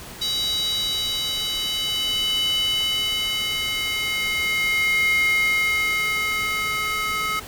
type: tone with high-pass filter sweep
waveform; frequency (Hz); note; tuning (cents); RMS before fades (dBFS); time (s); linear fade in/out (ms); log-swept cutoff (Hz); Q
square; 426.7; G#4; +47; -23; 0.21-7.4; 10; 4000 to 1600; 6.6
effects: pink hiss -38 dBFS RMS until 7.47 s